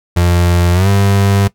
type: tone with pitch glide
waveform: 35% pulse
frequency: 87.31 to 99.14 Hz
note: F2 to G2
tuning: 0 to +20 cents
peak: -7 dBFS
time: 0.16-1.48 s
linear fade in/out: 10 ms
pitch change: +220 cents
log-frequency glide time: 0.73-0.88 s
effects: noise-tail reverb RT60 0.1 s tail -18 dB re dry